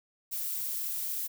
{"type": "noise", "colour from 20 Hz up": "violet", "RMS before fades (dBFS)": -34, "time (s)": [0.31, 1.28], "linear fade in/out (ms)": 20, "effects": []}